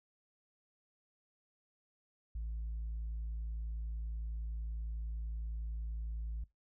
sine tone, 55.4 Hz, A1, 13 cents sharp, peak -35 dBFS, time 2.35-6.44 s, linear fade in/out 5 ms, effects noise-tail reverb RT60 0.2 s tail -23 dB re dry + tanh soft clip ceiling -35 dBFS

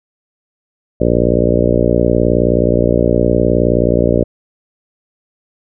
harmonic tone with a mistuned harmonic, 59.2 Hz, A#1, 27 cents sharp, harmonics 1 / 2 / 3 / 4 / 5 / 6 / 7 / 8 / 9 / 10, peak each -19 / -19 / -19 / -19 / -19 / -19 / -19 / -19 / -19 / -19 dBFS, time 1-4.24 s, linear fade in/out 10 ms, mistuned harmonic 1, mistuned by +29 cents, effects none

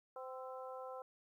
harmonic tone with a mistuned harmonic, 258.5 Hz, C4, 21 cents flat, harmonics 2 / 3 / 4 / 5, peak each -47 / -51 / -53 / -54 dBFS, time 0.16-1.02 s, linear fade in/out 2 ms, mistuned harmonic 5, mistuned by +40 cents, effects 13-bit

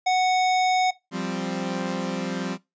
square tone, 740 Hz, F#5, in tune, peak -19 dBFS, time 0.06-0.91 s, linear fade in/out 10 ms
sawtooth chord, F suspended second, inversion none, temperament equal, 174.61 / 196 / 261.6 Hz, F3 / G3 / C4, 0 / 0 / 0 cents, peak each -27 dBFS, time 1.11-2.58 s, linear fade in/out 50 ms
effects noise-tail reverb RT60 0.2 s tail -19 dB re dry + resampled to 16000 Hz

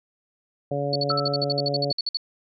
harmonic tone, 142.1 Hz, C#3, 43 cents sharp, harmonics 1 / 2 / 3 / 4 / 5, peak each -29 / -33 / -31 / -27 / -33 dBFS, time 0.71-1.92 s, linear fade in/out 5 ms
sine tone bursts, 4435 Hz, C#8, in tune, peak -22 dBFS, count 16, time 0.93-2.171 s, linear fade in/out 2 ms, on 26 ms, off 55 ms
sine tone with exponential decay, 1318.5 Hz, E6, in tune, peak -22 dBFS, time 1.1-1.7 s, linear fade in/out 2 ms, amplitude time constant 130 ms
effects none

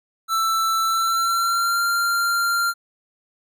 square tone with pitch glide, 1329 to 1386.2 Hz, E6 to F6, +14 to -13 cents, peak -19 dBFS, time 0.28-2.74 s, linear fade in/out 50 ms, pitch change +73 cents, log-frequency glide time 0.83-1.82 s, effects none

